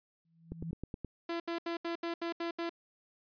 sine tone with exponential growth, 164.81 Hz, E3, in tune, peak -34 dBFS, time 0.25-0.71 s, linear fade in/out 2 ms, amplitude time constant 100 ms
click train, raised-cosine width 3 ms, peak -26 dBFS, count 6, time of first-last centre 0.52-1.047 s, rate 9.49 Hz
sawtooth tone bursts, 337.9 Hz, E4, 43 cents sharp, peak -30 dBFS, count 8, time 1.29-2.695 s, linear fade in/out 5 ms, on 110 ms, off 75 ms
effects resampled to 11025 Hz

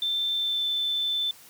sine tone with pitch glide, 3556 to 3529 Hz, A7 to A7, +18 to +4 cents, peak -24 dBFS, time 0.02-1.31 s, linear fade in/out 2 ms, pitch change -14 cents, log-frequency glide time 0.37-0.66 s, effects white hiss -51 dBFS RMS until 1.49 s + high-pass 80 Hz 12 dB/octave

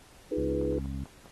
sine chord, F half-diminished seventh, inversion third, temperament equal, 311.1 / 349.2 / 415.3 / 493.9 Hz, Eb4 / F4 / Ab4 / Cb5, 0 / 0 / 0 / 0 cents, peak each -32 / -37 / -33 / -32 dBFS, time 0.31-0.79 s, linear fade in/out 10 ms
harmonic tone, 67.7 Hz, C#2, 40 cents flat, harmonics 1 / 2 / 3 / 4, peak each -35 / -38 / -40 / -41 dBFS, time 0.37-1.04 s, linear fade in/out 5 ms
clicks, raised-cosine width 1 ms, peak -35 dBFS, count 7, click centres 0.614 / 0.652 / 0.727 / 0.786 / 0.858 / 1.057 / 1.258 s
effects pink hiss -56 dBFS RMS until 1.31 s + AAC 32 kbps

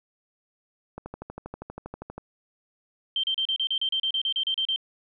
click train, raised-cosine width 1 ms, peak -22 dBFS, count 16, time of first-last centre 0.98-2.18 s, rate 12.5 Hz
sine tone bursts, 3136 Hz, G7, in tune, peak -23 dBFS, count 15, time 3.16-4.761 s, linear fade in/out 2 ms, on 75 ms, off 34 ms
effects none

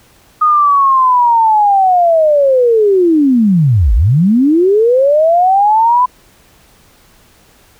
sine linear two-way sweep, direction down then up, 1244.5 to 45.91 to 1012 Hz, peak -6 dBFS, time 0.41-6.06 s, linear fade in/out 10 ms, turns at 3.94 s, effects pink hiss -47 dBFS RMS until 7.79 s

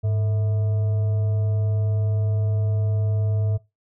sine tone with frequency modulation, 103.83 Hz, G#2, in tune, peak -19 dBFS, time 0.03-3.58 s, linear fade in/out 20 ms, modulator 549 Hz, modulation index 0.27, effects noise-tail reverb RT60 0.2 s tail -18 dB re dry

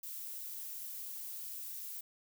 violet noise, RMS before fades -44 dBFS, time 0.03-2.01 s, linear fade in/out 5 ms, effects none

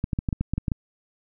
clicks, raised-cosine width 5 ms, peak -12 dBFS, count 10, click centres 0.041 / 0.132 / 0.189 / 0.288 / 0.328 / 0.41 / 0.536 / 0.58 / 0.682 / 0.718 s, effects none

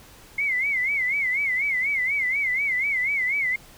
sine tone with vibrato, 2133 Hz, C7, 33 cents sharp, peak -21 dBFS, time 0.38-3.56 s, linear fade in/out 5 ms, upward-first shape sine, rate 4.1 Hz, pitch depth 130 cents each way, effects pink hiss -49 dBFS RMS until 3.77 s

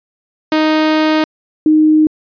sawtooth / sine tone pair in turn, 311.1 / 309.3 Hz, D#4 / D#4, 0 / -10 cents, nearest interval unison, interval 10 cents, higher first, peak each -6 dBFS, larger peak neither, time 0.52-1.24 / 1.66-2.07 s, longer first, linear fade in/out 2 ms, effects resampled to 11025 Hz

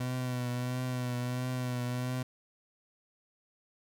30% pulse tone with vibrato, 125.1 Hz, B2, 23 cents sharp, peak -29 dBFS, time 0-2.23 s, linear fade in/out 5 ms, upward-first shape triangle, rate 1.5 Hz, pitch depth 36 cents each way, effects none

